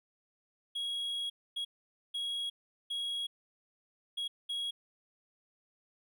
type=tone bursts at uneven times; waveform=triangle; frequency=3312 Hz; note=G#7; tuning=5 cents flat; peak=-32 dBFS; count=6; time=0.75-1.3 / 1.56-1.65 / 2.14-2.5 / 2.9-3.27 / 4.17-4.28 / 4.49-4.71 s; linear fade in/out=10 ms; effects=none